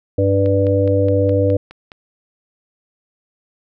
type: harmonic tone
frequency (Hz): 98.3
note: G2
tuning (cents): +5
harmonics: 1 / 3 / 5 / 6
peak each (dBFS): -16 / -20 / -16 / -21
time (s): 0.18-1.57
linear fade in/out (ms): 5
type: click train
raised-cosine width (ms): 0.3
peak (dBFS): -21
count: 8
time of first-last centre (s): 0.46-1.918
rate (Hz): 4.8
effects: none